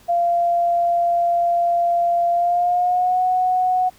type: tone with pitch glide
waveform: sine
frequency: 691 to 736.3 Hz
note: F5 to F#5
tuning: -19 to -9 cents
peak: -15 dBFS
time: 0.08-3.9 s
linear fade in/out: 20 ms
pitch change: +110 cents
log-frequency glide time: 2.32-3.22 s
effects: pink hiss -51 dBFS RMS until 3.98 s